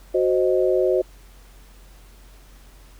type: chord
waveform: sine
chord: C diminished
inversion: second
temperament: equal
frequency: 370 / 523.3 / 622.3 Hz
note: Gb4 / C5 / Eb5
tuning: 0 / 0 / 0 cents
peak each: -19 / -21 / -23 dBFS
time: 0.14-1.02 s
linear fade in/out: 10 ms
effects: added 46 Hz sine -45 dBFS peak until 2.99 s + pink hiss -53 dBFS RMS until 2.99 s